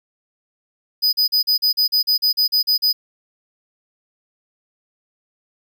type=tone bursts; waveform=square; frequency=4978 Hz; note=D#8; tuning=in tune; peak=-14 dBFS; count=13; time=1.02-2.93 s; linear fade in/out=20 ms; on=110 ms; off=40 ms; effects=9-bit